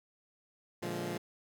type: chord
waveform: 15% pulse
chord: Bb dominant seventh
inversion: none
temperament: equal with one note detuned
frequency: 116.54 / 146.83 / 174.61 / 209.8 Hz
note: Bb2 / D3 / F3 / Ab3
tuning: 0 / 0 / 0 / +18 cents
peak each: -36 / -38 / -33 / -36 dBFS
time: 0.82-1.18 s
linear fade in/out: 10 ms
effects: none